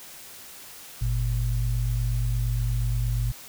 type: tone pair together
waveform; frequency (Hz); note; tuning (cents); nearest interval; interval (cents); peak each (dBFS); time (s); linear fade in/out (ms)
sine; 49.19 / 117.7; G1 / A#2; +7 / +17; octave + minor third; 1510; -25; 1.01-3.32; 10
effects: white hiss -44 dBFS RMS until 3.48 s